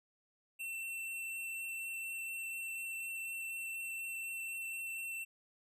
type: tone with vibrato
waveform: square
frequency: 2696 Hz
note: E7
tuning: 38 cents sharp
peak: -40 dBFS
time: 0.59-5.25 s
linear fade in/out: 20 ms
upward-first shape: triangle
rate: 4.1 Hz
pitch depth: 9 cents each way
effects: none